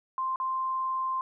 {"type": "tone with dropouts", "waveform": "sine", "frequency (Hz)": 1046.5, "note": "C6", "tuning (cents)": 0, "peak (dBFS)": -27, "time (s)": [0.18, 1.21], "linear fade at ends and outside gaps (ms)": 1, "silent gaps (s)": [0.359, 0.4], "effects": []}